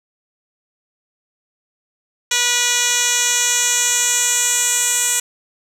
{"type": "tone with band-pass filter sweep", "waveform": "10% pulse", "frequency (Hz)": 486.3, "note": "B4", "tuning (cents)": -27, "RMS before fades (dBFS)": -17, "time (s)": [2.31, 5.2], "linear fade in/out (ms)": 5, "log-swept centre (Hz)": [5200, 8200], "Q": 2.1, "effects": []}